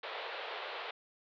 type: band-pass noise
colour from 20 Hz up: pink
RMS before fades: -42 dBFS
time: 0.03-0.91 s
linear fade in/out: 5 ms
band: 430 to 4000 Hz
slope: 48 dB/octave
effects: none